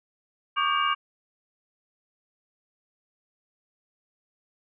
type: tone cluster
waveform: sine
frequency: 1121 / 1200 / 1587 / 2296 / 2824 Hz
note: C#6 / D6 / G6 / D7 / F7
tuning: +19 / +37 / +21 / -40 / +19 cents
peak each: -26 / -26 / -31 / -33 / -30 dBFS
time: 0.56-0.95 s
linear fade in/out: 20 ms
effects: none